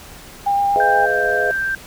sine tone with vibrato, 802 Hz, G5, 39 cents sharp, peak -14 dBFS, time 0.46-1.06 s, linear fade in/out 10 ms, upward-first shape triangle, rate 8.3 Hz, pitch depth 11 cents each way
sine chord, F half-diminished seventh, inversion first, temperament just, 419.1 / 502.9 / 628.6 / 698.5 Hz, Ab4 / Cb5 / Eb5 / F5, +16 / +31 / +18 / 0 cents, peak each -23 dBFS, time 0.76-1.51 s, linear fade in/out 0 ms
sine tone, 1572 Hz, G6, 4 cents sharp, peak -18 dBFS, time 0.8-1.75 s, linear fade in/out 2 ms
effects pink hiss -39 dBFS RMS until 1.86 s

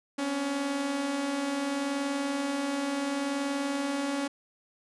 sawtooth tone pair together, 260.3 / 281 Hz, C4 / C#4, -9 / +24 cents, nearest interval minor second, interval 133 cents, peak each -34 / -25 dBFS, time 0.18-4.28 s, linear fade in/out 10 ms, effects resampled to 24000 Hz

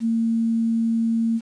sine tone with quantisation, 227.8 Hz, A#3, 40 cents flat, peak -18 dBFS, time 0-1.41 s, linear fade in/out 50 ms, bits 8, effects resampled to 22050 Hz

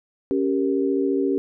sine chord, G diminished, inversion second, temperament equal, 277.2 / 392 / 466.2 Hz, Db4 / G4 / Bb4, 0 / 0 / 0 cents, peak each -22 / -22 / -28 dBFS, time 0.31-1.38 s, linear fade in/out 0 ms, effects none

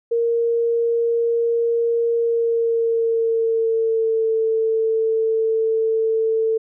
sine tone with pitch glide, 465.7 to 445.4 Hz, A#4 to A4, -2 to +21 cents, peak -16 dBFS, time 0.11-6.58 s, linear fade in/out 10 ms, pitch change -77 cents, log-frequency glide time 2.15-4.33 s, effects none

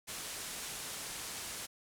white low-pass noise, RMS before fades -43 dBFS, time 0.07-1.67 s, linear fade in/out 20 ms, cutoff 11000 Hz, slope 24 dB/octave, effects none

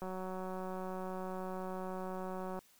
click train, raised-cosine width 1 ms, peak -29 dBFS, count 479, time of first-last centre 0.02-2.59 s, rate 186 Hz, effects white hiss -66 dBFS RMS until 2.79 s

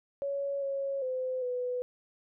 sine tone with pitch steps, 559 / 550 / 513 / 496.6 Hz, C#5 / C#5 / C5 / B4, +14 / -14 / -34 / +9 cents, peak -30 dBFS, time 0.22-1.82 s, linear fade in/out 0 ms, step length 400 ms, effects none

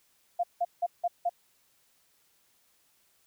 sine tone bursts, 698.5 Hz, F5, in tune, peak -24 dBFS, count 5, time 0.39-1.295 s, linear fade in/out 10 ms, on 45 ms, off 170 ms, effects white hiss -68 dBFS RMS until 3.26 s

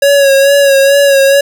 square tone with vibrato, 555 Hz, C#5, 2 cents sharp, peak -5 dBFS, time 0.02-1.41 s, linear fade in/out 5 ms, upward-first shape sine, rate 2.3 Hz, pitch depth 36 cents each way, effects none

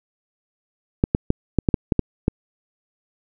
clicks, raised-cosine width 3 ms, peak -3 dBFS, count 9, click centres 1.039 / 1.149 / 1.304 / 1.587 / 1.688 / 1.742 / 1.922 / 1.993 / 2.281 s, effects none

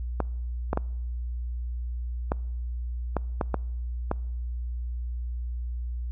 clicks, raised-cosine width 1 ms, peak -11 dBFS, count 8, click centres 0.203 / 0.731 / 0.774 / 2.319 / 3.167 / 3.412 / 3.543 / 4.114 s, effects noise-tail reverb RT60 0.9 s tail -26 dB re dry + added 60 Hz sine -29 dBFS peak until 6.11 s

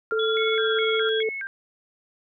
sine tone with tremolo, 1389 Hz, F6, 10 cents flat, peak -25 dBFS, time 0.11-1.09 s, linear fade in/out 0 ms, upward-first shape sine, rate 17 Hz, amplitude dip 50%
sine tone, 440 Hz, A4, in tune, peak -22 dBFS, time 0.12-1.29 s, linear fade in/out 2 ms
sine tone with pitch glide, 3400 to 3334 Hz, G#7 to G#7, +40 to +6 cents, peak -27 dBFS, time 0.19-1.23 s, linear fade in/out 5 ms, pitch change -34 cents, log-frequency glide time 0.5-0.84 s
sine tone with vibrato, 1864.7 Hz, A#6, in tune, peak -29 dBFS, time 0.37-1.47 s, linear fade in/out 0 ms, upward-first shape square, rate 2.4 Hz, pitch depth 280 cents each way
effects none

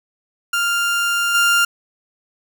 30% pulse tone with level steps, 1396.9 Hz, F6, in tune, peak -14 / -10 dBFS, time 0.53-1.65 s, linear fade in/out 5 ms, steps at 1.34 s, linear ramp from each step 10 ms, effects none

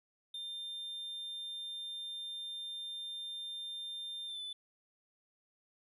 triangle tone with pitch glide, 3600 to 3502 Hz, A7 to A7, +39 to -9 cents, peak -39 dBFS, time 0.34-4.53 s, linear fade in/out 5 ms, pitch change -48 cents, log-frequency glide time 4.27-4.41 s, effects none

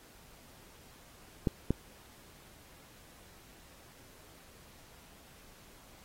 clicks, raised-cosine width 3 ms, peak -14 dBFS, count 2, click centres 1.472 / 1.706 s, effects pink hiss -58 dBFS RMS until 6.04 s + AAC 48 kbps

